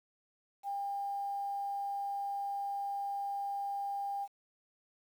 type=tone with quantisation; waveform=sine; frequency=800 Hz; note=G5; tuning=35 cents sharp; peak=-34 dBFS; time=0.63-4.28 s; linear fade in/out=50 ms; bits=10; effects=none